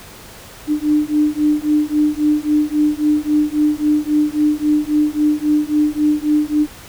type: beating tone pair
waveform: sine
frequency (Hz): 298.4 / 302.1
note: D4 / D4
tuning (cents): +28 / +49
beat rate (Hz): 3.7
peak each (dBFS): -16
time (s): 0.67-6.67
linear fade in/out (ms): 50
effects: pink hiss -38 dBFS RMS until 6.88 s